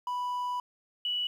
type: tone pair in turn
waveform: triangle / sine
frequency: 987 / 2947 Hz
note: B5 / F#7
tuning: -1 / -8 cents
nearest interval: octave + perfect fifth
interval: 1893 cents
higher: second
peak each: -28 dBFS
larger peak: neither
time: 0.07-0.6 / 1.05-1.27 s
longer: first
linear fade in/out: 2 ms
effects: 10-bit